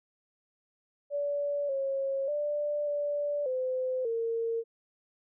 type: tone with pitch steps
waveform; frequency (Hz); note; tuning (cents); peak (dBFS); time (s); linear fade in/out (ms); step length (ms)
sine; 575 / 544 / 589 / 582 / 513 / 458.1; D5 / C#5 / D5 / D5 / C5 / A#4; -37 / -33 / +5 / -16 / -34 / -30; -28; 1.1-4.64; 50; 590
effects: none